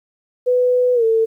sine tone with pitch glide, 497.6 to 448.5 Hz, B4 to A4, +13 to +33 cents, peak -12 dBFS, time 0.46-1.26 s, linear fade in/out 20 ms, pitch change -180 cents, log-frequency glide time 0.94-1.04 s, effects 9-bit

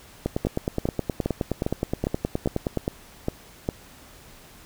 two click trains, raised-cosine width 2 ms, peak -10 / -10 dBFS, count 9 / 25, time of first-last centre 0.45-3.689 / 0.26-2.773 s, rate 2.47 / 9.55 Hz, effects pink hiss -49 dBFS RMS until 4.65 s

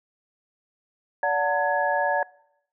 sine tone cluster, 577 / 733 / 901 / 1679 Hz, D5 / F#5 / A5 / G#6, -31 / -16 / +41 / +18 cents, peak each -26 dBFS, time 1.23-2.23 s, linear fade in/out 2 ms, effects noise-tail reverb RT60 0.8 s tail -24 dB re dry

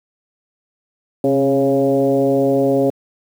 sine tone with frequency modulation, 411.6 Hz, G#4, 16 cents flat, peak -12 dBFS, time 1.24-2.9 s, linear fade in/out 2 ms, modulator 139 Hz, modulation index 1.5, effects high-pass 60 Hz 12 dB/octave + 7-bit

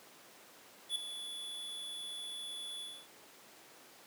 square tone with ADSR envelope, 3435 Hz, A7, 42 cents flat, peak -31 dBFS, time 0.89-3.08 s, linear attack 66 ms, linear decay 5 ms, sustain -11 dB, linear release 270 ms, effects pink hiss -57 dBFS RMS until 4.06 s + high-pass 300 Hz 12 dB/octave

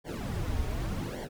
brown noise with flanger, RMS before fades -33 dBFS, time 0.04-1.29 s, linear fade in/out 50 ms, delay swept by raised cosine 0.77 to 5.97 ms, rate 0.86 Hz, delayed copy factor -0.95, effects none

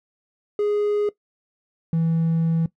triangle tone pair in turn, 414.8 / 164.18 Hz, G#4 / E3, -2 / -7 cents, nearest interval octave + major third, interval 1605 cents, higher first, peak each -16 / -15 dBFS, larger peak second, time 0.59-1.09 / 1.93-2.66 s, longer second, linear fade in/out 2 ms, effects noise-tail reverb RT60 0.1 s tail -19 dB re dry + tanh soft clip ceiling -12 dBFS

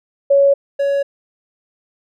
sine / triangle tone pair in turn, 558 / 559.9 Hz, C#5 / C#5, +11 / +17 cents, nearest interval unison, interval 6 cents, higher second, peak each -8 / -12 dBFS, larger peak first, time 0.3-0.54 / 0.79-1.03 s, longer neither, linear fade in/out 10 ms, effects none

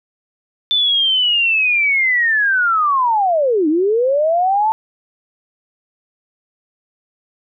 sine linear two-way sweep, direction down then up, 3543 to 293.7 to 896 Hz, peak -12 dBFS, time 0.71-4.72 s, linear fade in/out 0 ms, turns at 3.68 s, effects none

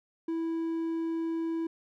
triangle tone, 328.6 Hz, E4, 5 cents flat, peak -27 dBFS, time 0.28-1.67 s, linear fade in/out 5 ms, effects none

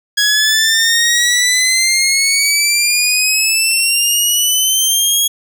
15% pulse exponential sweep, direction up, 1661.2 to 3322 Hz, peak -4 dBFS, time 0.17-5.28 s, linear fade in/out 10 ms, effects none

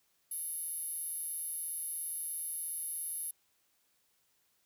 10% pulse tone with high-pass filter, 737 Hz, F#5, 7 cents flat, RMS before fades -39 dBFS, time 0.31-3.31 s, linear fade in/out 5 ms, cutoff 11000 Hz, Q 7.7, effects white hiss -74 dBFS RMS until 4.65 s

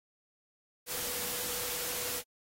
sine tone in noise, 489.1 Hz, B4, 17 cents flat, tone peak -46 dBFS, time 0.86-2.23 s, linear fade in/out 50 ms, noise white, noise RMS -36 dBFS, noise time 0.86-2.23 s, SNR -13 dB, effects AAC 48 kbps

